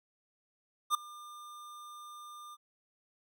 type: tone with ADSR envelope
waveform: square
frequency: 1200 Hz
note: D6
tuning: 37 cents sharp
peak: -24 dBFS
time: 0.9-2.57 s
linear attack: 46 ms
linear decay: 6 ms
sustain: -23 dB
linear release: 37 ms
effects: none